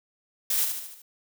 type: noise with echo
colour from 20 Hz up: blue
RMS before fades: -25 dBFS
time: 0.5-0.65 s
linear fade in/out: 5 ms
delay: 74 ms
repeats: 5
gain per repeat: -5 dB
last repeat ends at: 1.02 s
effects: none